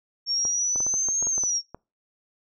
sine linear two-way sweep, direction up then down, 5480 to 6530 to 5480 Hz, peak -22 dBFS, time 0.26-1.62 s, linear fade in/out 50 ms, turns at 1.26 s
clicks, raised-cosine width 1 ms, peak -23 dBFS, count 11, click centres 0.452 / 0.759 / 0.805 / 0.866 / 0.94 / 1.086 / 1.226 / 1.27 / 1.38 / 1.437 / 1.746 s
effects noise-tail reverb RT60 0.3 s tail -26 dB re dry

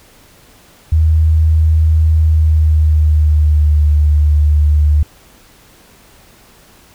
sine tone with pitch glide, 79.1 to 74.66 Hz, D#2 to D2, +29 to +29 cents, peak -7 dBFS, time 0.92-5.03 s, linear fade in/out 5 ms, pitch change -100 cents, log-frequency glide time 2.18-3.89 s, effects pink hiss -45 dBFS RMS until 6.94 s

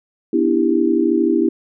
sine chord, E minor seventh, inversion second, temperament just, 247.2 / 296.7 / 329.6 / 395.6 Hz, B3 / D4 / E4 / G4, +2 / +18 / 0 / +16 cents, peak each -20 / -20 / -16 / -20 dBFS, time 0.33-1.49 s, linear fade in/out 5 ms, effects none

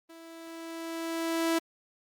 sawtooth tone with level ramp, 329.6 Hz, E4, in tune, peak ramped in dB -44 to -20 dBFS, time 0.09-1.59 s, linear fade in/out 10 ms, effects Opus 32 kbps

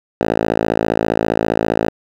5% pulse tone with band-pass filter, 55 Hz, A1, in tune, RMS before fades -17 dBFS, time 0.21-1.89 s, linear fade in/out 0 ms, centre 510 Hz, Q 0.62, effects none

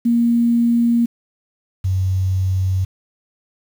sine tone pair in turn, 235.2 / 93.96 Hz, A#3 / F#2, +16 / +27 cents, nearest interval octave + major third, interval 1589 cents, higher first, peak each -12 / -15 dBFS, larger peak first, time 0.05-1.06 / 1.84-2.85 s, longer neither, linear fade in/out 10 ms, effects 7-bit

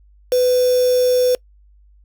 sine tone with quantisation, 500 Hz, B4, 21 cents sharp, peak -12 dBFS, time 0.32-1.35 s, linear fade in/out 2 ms, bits 4, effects noise-tail reverb RT60 0.1 s tail -25 dB re dry + added 50 Hz sine -47 dBFS peak until 2.04 s

